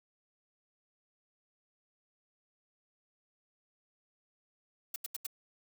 blue noise bursts, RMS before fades -37 dBFS, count 4, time 4.94-5.267 s, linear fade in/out 5 ms, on 21 ms, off 81 ms, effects none

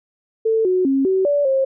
sine tone with pitch steps, 445.4 / 368.3 / 270.8 / 379.5 / 577 / 535 Hz, A4 / F#4 / C#4 / F#4 / D5 / C5, +21 / -8 / -40 / +44 / -31 / +38 cents, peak -14 dBFS, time 0.45-1.65 s, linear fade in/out 10 ms, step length 200 ms, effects none

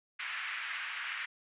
pink band-pass noise, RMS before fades -39 dBFS, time 0.19-1.26 s, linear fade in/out 10 ms, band 1500 to 2700 Hz, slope 24 dB/octave, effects resampled to 8000 Hz

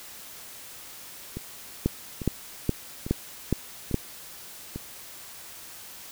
two click trains, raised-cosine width 3 ms, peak -20 / -9 dBFS, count 5 / 6, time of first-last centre 1.37-4.76 / 1.86-3.943 s, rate 1.18 / 2.4 Hz, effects white hiss -44 dBFS RMS until 6.11 s

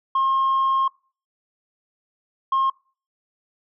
sine tone bursts at uneven times, 1071 Hz, C6, 40 cents sharp, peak -15 dBFS, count 2, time 0.15-0.88 / 2.52-2.7 s, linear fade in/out 5 ms, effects noise-tail reverb RT60 0.4 s tail -26 dB re dry + tanh soft clip ceiling -15 dBFS

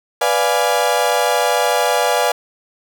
35% pulse chord, B diminished seventh, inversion none, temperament equal, 493.9 / 587.3 / 698.5 / 830.6 Hz, B4 / D5 / F5 / Ab5, 0 / 0 / 0 / 0 cents, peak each -18 dBFS, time 0.21-2.32 s, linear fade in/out 5 ms, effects none

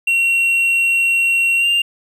triangle tone with pitch glide, 2737 to 2790 Hz, F7 to F7, -36 to -2 cents, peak -11 dBFS, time 0.07-1.82 s, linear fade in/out 5 ms, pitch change +34 cents, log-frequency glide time 1.58-1.67 s, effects none

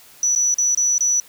sine tone with dropouts, 5920 Hz, F#8, in tune, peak -14 dBFS, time 0.23-1.2 s, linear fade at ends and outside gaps 1 ms, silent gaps 0.351-0.36 / 0.542-0.584 / 0.748-0.774 / 0.981-1.007 s, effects tanh soft clip ceiling -10 dBFS + white hiss -47 dBFS RMS until 1.28 s

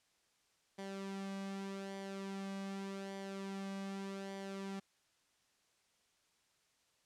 sawtooth tone with flanger, 195.3 Hz, G3, 6 cents flat, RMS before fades -44 dBFS, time 0.78-4.8 s, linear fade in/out 10 ms, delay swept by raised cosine 0.75 to 2.25 ms, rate 0.84 Hz, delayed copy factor -0.55, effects white hiss -75 dBFS RMS until 7.05 s + low-pass 8000 Hz 12 dB/octave

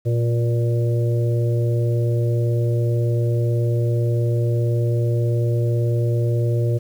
harmonic tone with a mistuned harmonic, 117.8 Hz, A#2, 19 cents sharp, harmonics 1 / 3 / 4 / 5, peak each -17 / -27 / -29 / -31 dBFS, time 0.05-6.79 s, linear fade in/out 20 ms, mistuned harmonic 4, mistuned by +18 cents, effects 8-bit

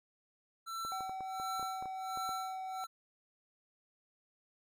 square tone with tremolo, 1340 Hz, E6, 28 cents sharp, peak -38 dBFS, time 0.66-2.87 s, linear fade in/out 20 ms, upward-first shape sine, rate 1.4 Hz, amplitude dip 95%
clicks, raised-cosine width 1 ms, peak -34 dBFS, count 11, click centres 0.85 / 1.007 / 1.095 / 1.207 / 1.399 / 1.596 / 1.628 / 1.825 / 1.857 / 2.174 / 2.292 s
triangle tone with pitch glide, 761 to 755.7 Hz, F#5 to F#5, +48 to +36 cents, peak -37 dBFS, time 0.92-2.84 s, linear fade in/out 0 ms, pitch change -12 cents, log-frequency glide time 1.35-2.7 s
effects none

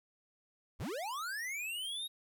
square linear sweep, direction up, 32.47 to 3805 Hz, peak -38 dBFS, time 0.79-2.08 s, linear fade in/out 20 ms, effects 12-bit

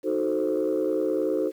sine chord, D# diminished seventh, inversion none, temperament equal, 311.1 / 370 / 440 / 523.3 Hz, D#4 / F#4 / A4 / C5, 0 / 0 / 0 / 0 cents, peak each -27 dBFS, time 0.03-1.52 s, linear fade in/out 50 ms, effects tanh soft clip ceiling -16 dBFS + 9-bit

